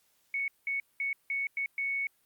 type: tone bursts at uneven times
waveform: sine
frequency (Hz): 2217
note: C#7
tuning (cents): 0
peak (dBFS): -29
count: 6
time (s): 0.34-0.48 / 0.67-0.8 / 1-1.13 / 1.3-1.47 / 1.57-1.66 / 1.78-2.07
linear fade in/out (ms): 2
effects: white hiss -70 dBFS RMS until 2.25 s + Opus 48 kbps